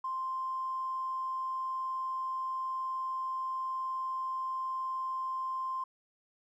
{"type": "tone with tanh clipping", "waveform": "triangle", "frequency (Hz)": 1046.5, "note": "C6", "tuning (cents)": 0, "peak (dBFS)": -32, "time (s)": [0.04, 5.84], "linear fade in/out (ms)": 5, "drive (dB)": 2, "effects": []}